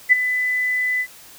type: tone with ADSR envelope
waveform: sine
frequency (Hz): 2000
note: B6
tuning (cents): +21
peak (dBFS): -6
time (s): 0.09-1.07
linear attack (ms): 32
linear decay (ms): 17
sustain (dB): -12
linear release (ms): 66
effects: white hiss -44 dBFS RMS until 1.38 s